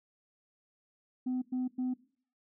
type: tone bursts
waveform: sine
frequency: 253.7 Hz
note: B3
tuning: 47 cents sharp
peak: -28 dBFS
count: 3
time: 1.26-1.94 s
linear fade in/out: 10 ms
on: 160 ms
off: 100 ms
effects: noise-tail reverb RT60 0.5 s tail -20 dB re dry + tanh soft clip ceiling -28 dBFS